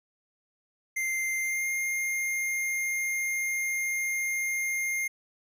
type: tone with pitch glide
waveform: square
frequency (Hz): 2093 to 2119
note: C7 to C7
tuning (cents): 0 to +21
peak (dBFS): -28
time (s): 0.96-5.08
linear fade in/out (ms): 10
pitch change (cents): +21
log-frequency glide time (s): 1.39-1.67
effects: none